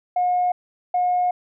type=tone bursts at uneven times; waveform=sine; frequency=720 Hz; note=F#5; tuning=47 cents flat; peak=-16 dBFS; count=2; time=0.16-0.52 / 0.94-1.31 s; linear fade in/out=5 ms; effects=tanh soft clip ceiling -13 dBFS